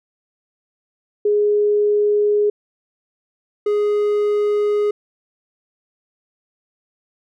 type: tone pair in turn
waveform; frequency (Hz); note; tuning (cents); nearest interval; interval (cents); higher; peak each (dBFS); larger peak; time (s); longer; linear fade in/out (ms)
sine / triangle; 415.6 / 415.6; G#4 / G#4; +1 / +1; unison; 0; neither; -13; neither; 1.25-2.5 / 3.66-4.91; neither; 5
effects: none